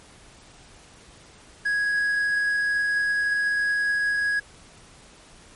triangle tone with quantisation, 1661.2 Hz, G#6, in tune, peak -19 dBFS, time 1.65-4.4 s, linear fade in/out 10 ms, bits 8, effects pink hiss -50 dBFS RMS until 5.55 s + MP3 48 kbps

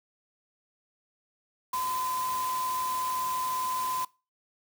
sine tone in noise, 1020 Hz, C6, 44 cents flat, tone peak -28 dBFS, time 1.73-4.05 s, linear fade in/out 5 ms, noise white, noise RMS -39 dBFS, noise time 1.73-4.05 s, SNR +8 dB, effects noise-tail reverb RT60 0.3 s tail -23 dB re dry

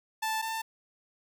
sawtooth tone pair in turn, 880 / 892.3 Hz, A5 / A5, 0 / +24 cents, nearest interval unison, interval 24 cents, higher second, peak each -25 / -28 dBFS, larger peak first, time 0.22-0.42 / 0.42-0.62 s, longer neither, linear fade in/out 10 ms, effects none

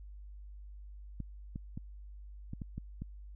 clicks, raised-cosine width 5 ms, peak -27 dBFS, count 7, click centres 1.203 / 1.559 / 1.775 / 2.534 / 2.618 / 2.78 / 3.02 s, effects added 50 Hz sine -46 dBFS peak until 3.35 s

